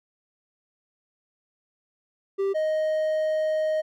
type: tone pair in turn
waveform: triangle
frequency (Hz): 392 / 623.5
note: G4 / D#5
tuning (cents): 0 / +3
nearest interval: minor sixth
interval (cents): 803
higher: second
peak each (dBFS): -20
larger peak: neither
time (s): 2.38-2.54 / 2.54-3.82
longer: second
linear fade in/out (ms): 20
effects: none